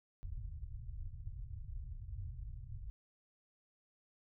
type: low-pass noise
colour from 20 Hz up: pink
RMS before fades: -45 dBFS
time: 0.23-2.9 s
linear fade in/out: 0 ms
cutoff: 120 Hz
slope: 48 dB/octave
effects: none